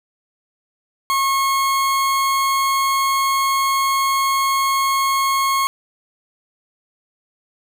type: tone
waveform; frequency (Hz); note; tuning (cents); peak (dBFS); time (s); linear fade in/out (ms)
40% pulse; 1088; C#6; -33; -15; 1.1-5.67; 0
effects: none